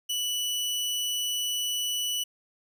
sawtooth tone, 2960 Hz, F#7, in tune, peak -24 dBFS, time 0.09-2.24 s, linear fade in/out 10 ms, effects none

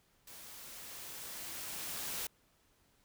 white noise with level ramp, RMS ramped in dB -52 to -39 dBFS, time 0.27-2.27 s, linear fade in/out 5 ms, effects pink hiss -71 dBFS RMS until 3.04 s

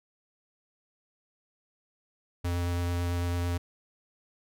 square tone with vibrato, 87.31 Hz, F2, in tune, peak -28 dBFS, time 2.44-3.58 s, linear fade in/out 10 ms, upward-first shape sine, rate 9 Hz, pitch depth 10 cents each way, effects none

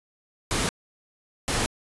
pink noise bursts at uneven times, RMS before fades -25 dBFS, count 2, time 0.51-0.69 / 1.48-1.66 s, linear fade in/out 0 ms, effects resampled to 24000 Hz

